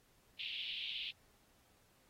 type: band-pass noise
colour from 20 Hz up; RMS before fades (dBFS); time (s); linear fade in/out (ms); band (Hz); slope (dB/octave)
pink; -43; 0.39-1.11; 5; 2700 to 3600; 48
effects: pink hiss -71 dBFS RMS until 2.09 s + AAC 48 kbps